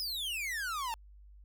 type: exponential sweep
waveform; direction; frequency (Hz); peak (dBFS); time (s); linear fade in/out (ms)
45% pulse; down; 5200 to 880; -34; 0-0.94; 0
effects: added 50 Hz sine -52 dBFS peak until 1.44 s